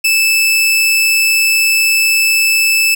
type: tone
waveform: sawtooth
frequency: 2628 Hz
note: E7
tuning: 6 cents flat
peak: -6 dBFS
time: 0.04-2.95 s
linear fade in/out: 10 ms
effects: none